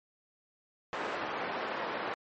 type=band-pass noise; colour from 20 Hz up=pink; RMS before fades=-36 dBFS; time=0.93-2.14 s; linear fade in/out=0 ms; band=440 to 1800 Hz; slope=12 dB/octave; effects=MP3 32 kbps